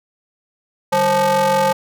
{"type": "ring-modulated tone", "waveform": "square", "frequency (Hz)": 170.3, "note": "F3", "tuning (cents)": -43, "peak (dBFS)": -11, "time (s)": [0.92, 1.73], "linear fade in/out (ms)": 10, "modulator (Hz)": 704, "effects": []}